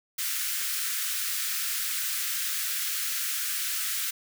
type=high-pass noise; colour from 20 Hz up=white; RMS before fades=-30 dBFS; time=0.18-4.11 s; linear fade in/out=10 ms; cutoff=1300 Hz; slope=48 dB/octave; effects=none